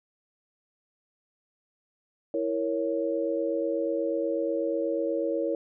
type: chord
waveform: sine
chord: A# diminished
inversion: second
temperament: equal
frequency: 329.6 / 466.2 / 554.4 Hz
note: E4 / A#4 / C#5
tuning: 0 / 0 / 0 cents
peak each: -30 / -30 / -29 dBFS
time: 2.34-5.55 s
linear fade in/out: 2 ms
effects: none